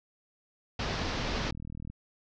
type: low-pass noise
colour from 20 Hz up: pink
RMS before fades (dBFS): -33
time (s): 0.79-1.51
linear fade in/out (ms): 5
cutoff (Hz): 5700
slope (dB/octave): 48
type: click train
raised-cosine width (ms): 5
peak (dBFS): -29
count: 29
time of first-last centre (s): 1.2-1.9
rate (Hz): 40
effects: none